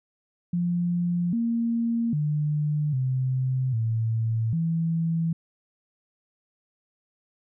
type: tone with pitch steps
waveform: sine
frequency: 174.5 / 232.1 / 149.6 / 129.8 / 112.8 / 164.7 Hz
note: F3 / A#3 / D3 / C3 / A2 / E3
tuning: -1 / -7 / +32 / -13 / +44 / -1 cents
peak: -22 dBFS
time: 0.53-5.33 s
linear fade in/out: 5 ms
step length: 800 ms
effects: none